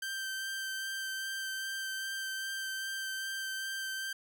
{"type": "tone with vibrato", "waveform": "sawtooth", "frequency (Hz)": 1563, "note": "G6", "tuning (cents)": -6, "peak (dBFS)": -32, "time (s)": [0.02, 4.13], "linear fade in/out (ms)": 5, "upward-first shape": "sine", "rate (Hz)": 2.5, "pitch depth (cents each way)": 12, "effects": []}